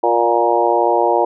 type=harmonic tone with a mistuned harmonic; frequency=117.7 Hz; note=A#2; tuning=17 cents sharp; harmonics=3 / 4 / 5 / 6 / 7 / 8; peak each=-19 / -19 / -19 / -19 / -19 / -19 dBFS; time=0.03-1.25 s; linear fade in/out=5 ms; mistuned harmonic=6; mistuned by=+15 cents; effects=none